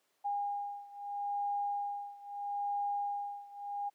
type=beating tone pair; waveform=sine; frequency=812 / 812.77 Hz; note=G#5 / G#5; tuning=-39 / -38 cents; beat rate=0.77 Hz; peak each=-36 / -38 dBFS; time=0.24-3.9 s; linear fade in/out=20 ms; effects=pink hiss -75 dBFS RMS until 3.94 s + high-pass 400 Hz 12 dB/octave